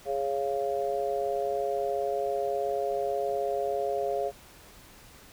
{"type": "chord", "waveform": "sine", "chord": "Db major", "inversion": "second", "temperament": "just", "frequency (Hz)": [415.8, 554.4, 693], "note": ["Ab4", "Db5", "F5"], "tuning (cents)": [2, 0, -14], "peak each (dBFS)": -31, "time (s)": [0.05, 4.32], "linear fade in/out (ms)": 50, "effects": ["pink hiss -52 dBFS RMS until 5.32 s"]}